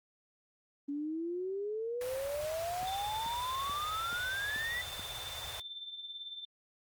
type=exponential sweep; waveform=sine; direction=up; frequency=280.4 to 1989 Hz; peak=-34 dBFS; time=0.88-4.82 s; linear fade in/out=10 ms
type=band-stop noise; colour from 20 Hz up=pink; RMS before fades=-44 dBFS; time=2.01-5.6 s; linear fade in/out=2 ms; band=110 to 510 Hz; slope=24 dB/octave
type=click train; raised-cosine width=3 ms; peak=-35 dBFS; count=6; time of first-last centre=2.83-4.995 s; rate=2.31 Hz
type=tone with tremolo; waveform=sine; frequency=3555 Hz; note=A7; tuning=17 cents sharp; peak=-39 dBFS; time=2.87-6.45 s; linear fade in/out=2 ms; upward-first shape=triangle; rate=18 Hz; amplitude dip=65%
effects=high-pass 60 Hz 12 dB/octave + Opus 24 kbps